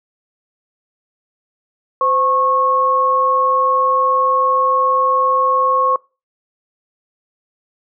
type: tone pair together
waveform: sine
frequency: 516 / 1093.4 Hz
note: C5 / C#6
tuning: -24 / -24 cents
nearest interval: octave + minor second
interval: 1300 cents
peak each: -19 / -13 dBFS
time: 2.01-5.96 s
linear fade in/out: 2 ms
effects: noise-tail reverb RT60 0.3 s tail -24 dB re dry